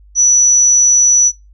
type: tone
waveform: sine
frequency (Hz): 5920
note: F#8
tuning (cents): 0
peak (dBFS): -6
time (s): 0.15-1.32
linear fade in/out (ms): 50
effects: noise-tail reverb RT60 0.2 s tail -21 dB re dry + added 50 Hz sine -40 dBFS peak until 1.53 s